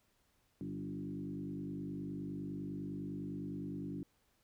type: tone with frequency modulation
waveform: sine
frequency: 231.2 Hz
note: A#3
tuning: 14 cents flat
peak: -39 dBFS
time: 0.61-4.03 s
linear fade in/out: 0 ms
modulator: 49.8 Hz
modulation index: 2
effects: pink hiss -75 dBFS RMS until 4.43 s